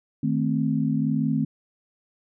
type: chord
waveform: sine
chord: A diminished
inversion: second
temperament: equal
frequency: 155.56 / 220 / 261.6 Hz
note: Eb3 / A3 / C4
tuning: 0 / 0 / 0 cents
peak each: -25 dBFS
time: 0.23-1.45 s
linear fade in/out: 5 ms
effects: none